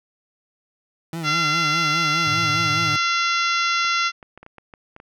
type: tone with vibrato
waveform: 30% pulse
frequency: 158.1 Hz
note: D#3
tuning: 28 cents sharp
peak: -24 dBFS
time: 1.13-2.96 s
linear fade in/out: 2 ms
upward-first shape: sine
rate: 4.9 Hz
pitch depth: 110 cents each way
type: harmonic tone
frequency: 685 Hz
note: F5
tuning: 34 cents flat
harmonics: 2 / 3 / 4 / 5 / 6 / 7 / 8 / 9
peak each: -21 / -25 / -27 / -29 / -31 / -32 / -33 / -34 dBFS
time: 1.23-4.12 s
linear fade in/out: 50 ms
type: tone with tremolo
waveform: sine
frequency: 110 Hz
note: A2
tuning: in tune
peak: -26 dBFS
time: 2.26-2.98 s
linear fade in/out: 20 ms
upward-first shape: sine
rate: 18 Hz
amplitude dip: 55%
type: clicks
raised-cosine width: 0.5 ms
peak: -27 dBFS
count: 9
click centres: 3.849 / 4.228 / 4.376 / 4.43 / 4.464 / 4.583 / 4.738 / 4.964 / 5.001 s
effects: none